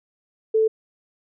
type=tone; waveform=sine; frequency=440 Hz; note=A4; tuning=in tune; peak=-15 dBFS; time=0.54-0.68 s; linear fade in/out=10 ms; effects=none